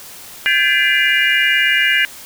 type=tone cluster; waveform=sine; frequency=1577 / 1715 / 2037 / 2379 / 2855 Hz; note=G6 / A6 / C7 / D7 / F7; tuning=+10 / -45 / -47 / +22 / +37 cents; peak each=-18 dBFS; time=0.46-2.05 s; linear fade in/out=0 ms; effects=white hiss -36 dBFS RMS until 2.25 s